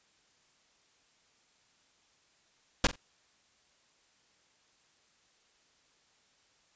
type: noise with echo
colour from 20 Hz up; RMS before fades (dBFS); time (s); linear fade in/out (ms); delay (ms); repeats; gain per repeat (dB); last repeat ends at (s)
pink; -23; 2.84-2.87; 2; 44; 2; -15; 2.958
effects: white hiss -68 dBFS RMS until 6.75 s + resampled to 16000 Hz